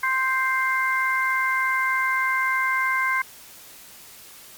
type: harmonic tone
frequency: 523.3 Hz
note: C5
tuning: in tune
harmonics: 2 / 3 / 4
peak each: -24 / -24 / -24 dBFS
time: 0.03-3.22 s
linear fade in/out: 5 ms
effects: white hiss -45 dBFS RMS until 4.57 s + MP3 96 kbps